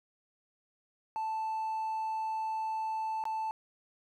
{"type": "tone with dropouts", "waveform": "triangle", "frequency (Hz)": 880, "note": "A5", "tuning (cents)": 0, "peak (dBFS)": -29, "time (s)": [1.16, 3.51], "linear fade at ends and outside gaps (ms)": 0, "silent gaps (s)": [3.239, 3.254], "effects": ["tanh soft clip ceiling -26 dBFS"]}